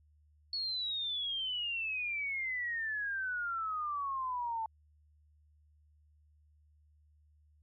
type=exponential sweep; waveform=sine; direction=down; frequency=4408 to 880 Hz; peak=-33 dBFS; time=0.53-4.66 s; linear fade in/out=2 ms; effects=added 75 Hz sine -63 dBFS peak until 7.62 s + MP3 32 kbps